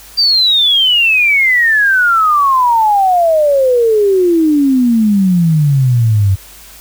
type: exponential sweep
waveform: sine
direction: down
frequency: 4734 to 93.8 Hz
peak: -7 dBFS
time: 0.17-6.36 s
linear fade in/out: 20 ms
effects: added 50 Hz sine -42 dBFS peak until 6.8 s + white hiss -37 dBFS RMS until 6.8 s